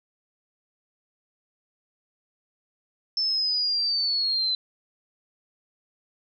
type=linear sweep; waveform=sine; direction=down; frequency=5310 to 4028 Hz; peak=-22 dBFS; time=3.17-4.55 s; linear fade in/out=2 ms; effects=none